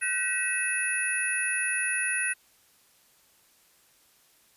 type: tone cluster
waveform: sine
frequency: 1510 / 1923 / 2596 / 10370 Hz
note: F#6 / B6 / E7 / E9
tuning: +35 / -47 / -27 / -29 cents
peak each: -31 dBFS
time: 0.01-2.34 s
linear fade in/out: 20 ms
effects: white hiss -62 dBFS RMS until 4.56 s + resampled to 32000 Hz